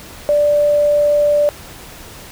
sine tone, 587.3 Hz, D5, in tune, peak -10 dBFS, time 0.29-1.49 s, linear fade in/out 0 ms, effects pink hiss -36 dBFS RMS until 2.31 s

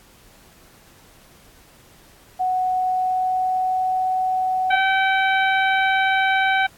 sine tone with pitch glide, 740 to 746.4 Hz, F#5 to F#5, 0 to +15 cents, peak -18 dBFS, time 2.39-4.78 s, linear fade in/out 20 ms, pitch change +15 cents, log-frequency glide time 2.69-4.05 s
harmonic tone, 769 Hz, G5, 33 cents flat, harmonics 1 / 2 / 3 / 4 / 5, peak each -19 / -20 / -24 / -31 / -33 dBFS, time 4.7-6.67 s, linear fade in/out 10 ms
effects pink hiss -51 dBFS RMS until 6.77 s + AAC 64 kbps

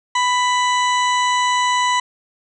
harmonic tone, 992 Hz, B5, 7 cents sharp, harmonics 1 / 2 / 3 / 4 / 6 / 7 / 8, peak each -16 / -22 / -26 / -28 / -32 / -33 / -34 dBFS, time 0.15-2 s, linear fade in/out 5 ms, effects none

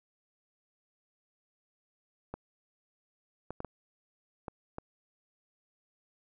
clicks, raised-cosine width 1 ms, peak -24 dBFS, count 6, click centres 2.34 / 3.506 / 3.604 / 3.647 / 4.482 / 4.784 s, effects none

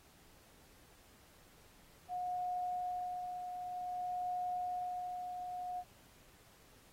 sine tone with tremolo, 723 Hz, F#5, 40 cents flat, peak -35 dBFS, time 2.08-5.84 s, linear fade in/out 50 ms, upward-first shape sine, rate 0.53 Hz, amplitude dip 45%, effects pink hiss -64 dBFS RMS until 6.92 s + AAC 48 kbps

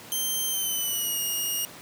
5% pulse tone with pitch glide, 3136 to 2859 Hz, G7 to F7, 0 to +40 cents, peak -18 dBFS, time 0.12-1.65 s, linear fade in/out 0 ms, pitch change -160 cents, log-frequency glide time 0.48-1.2 s, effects pink hiss -44 dBFS RMS until 1.81 s + high-pass 150 Hz 12 dB/octave

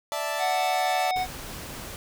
sawtooth chord, D suspended second, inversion none, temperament equal, 587.3 / 659.3 / 880 Hz, D5 / E5 / A5, 0 / 0 / 0 cents, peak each -28 dBFS, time 0.12-1.11 s, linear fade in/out 0 ms
harmonic tone, 740 Hz, F#5, in tune, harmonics 1 / 3 / 5 / 7, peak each -24 / -34 / -38 / -41 dBFS, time 0.38-1.27 s, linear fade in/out 50 ms
pink noise, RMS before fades -38 dBFS, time 1.16-1.96 s, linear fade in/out 0 ms
effects none

